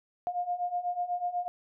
sine beating tone pair, 705 / 713.1 Hz, F5 / F5, +16 / +36 cents, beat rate 8.1 Hz, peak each -34 / -31 dBFS, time 0.27-1.48 s, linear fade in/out 0 ms, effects none

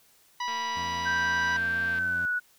harmonic tone, 979 Hz, B5, 15 cents flat, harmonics 1 / 2 / 3 / 4 / 5 / 6, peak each -30 / -36 / -40 / -42 / -44 / -46 dBFS, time 0.4-1.57 s, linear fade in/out 5 ms
click train, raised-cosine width 0.3 ms, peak -27 dBFS, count 346, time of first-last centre 0.48-1.987 s, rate 229 Hz
20% pulse tone with vibrato, 87.31 Hz, F2, in tune, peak -35 dBFS, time 0.76-2.26 s, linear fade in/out 5 ms, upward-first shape square, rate 4 Hz, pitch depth 12 cents each way
sine tone with pitch glide, 1568 to 1471.5 Hz, G6 to F#6, 0 to -10 cents, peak -25 dBFS, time 1.05-2.4 s, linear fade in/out 20 ms, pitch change -110 cents, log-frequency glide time 1.87-2.26 s
effects white hiss -61 dBFS RMS until 2.58 s

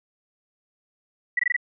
sine tone bursts, 1952 Hz, B6, 21 cents flat, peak -18 dBFS, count 5, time 1.37-1.565 s, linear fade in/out 5 ms, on 23 ms, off 20 ms, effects none

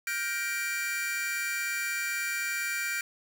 45% pulse chord, G minor seventh, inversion third, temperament just, 1411.2 / 1568 / 1881.6 / 2352 Hz, F6 / G6 / Bb6 / D7, +18 / 0 / +16 / +2 cents, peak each -38 / -35 / -38 / -33 dBFS, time 0.07-3.01 s, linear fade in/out 2 ms, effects none

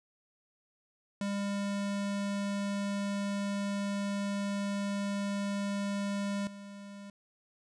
square tone with level steps, 200.7 Hz, G3, 41 cents sharp, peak -32 / -45 dBFS, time 1.21-7.1 s, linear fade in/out 2 ms, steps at 6.47 s, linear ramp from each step 2 ms, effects resampled to 22050 Hz

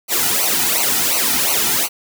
white noise with flanger, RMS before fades -17 dBFS, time 0.08-1.89 s, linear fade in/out 50 ms, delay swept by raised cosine 0.57 to 1.87 ms, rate 2.8 Hz, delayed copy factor -0.9, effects none

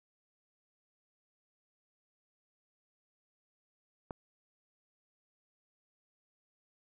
click, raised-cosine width 1 ms, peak -25 dBFS, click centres 4.108 s, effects none

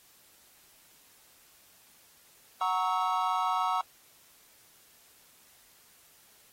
triangle chord, F# dominant seventh, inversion none, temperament equal with one note detuned, 740 / 932.3 / 1108.7 / 1298.1 Hz, F#5 / A#5 / C#6 / E6, 0 / 0 / 0 / -27 cents, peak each -30 dBFS, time 2.61-3.81 s, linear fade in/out 2 ms, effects white hiss -60 dBFS RMS until 6.52 s + AAC 48 kbps

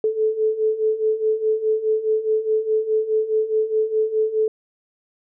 sine beating tone pair, 432.6 / 437.4 Hz, A4 / A4, -29 / -10 cents, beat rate 4.8 Hz, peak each -23 / -19 dBFS, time 0.04-4.48 s, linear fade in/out 2 ms, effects none

